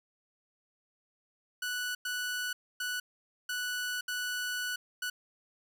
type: tone bursts at uneven times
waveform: sawtooth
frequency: 1480 Hz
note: F#6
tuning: in tune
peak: -29 dBFS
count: 6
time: 1.62-1.95 / 2.05-2.53 / 2.8-3 / 3.49-4.01 / 4.08-4.76 / 5.02-5.1 s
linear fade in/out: 5 ms
effects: none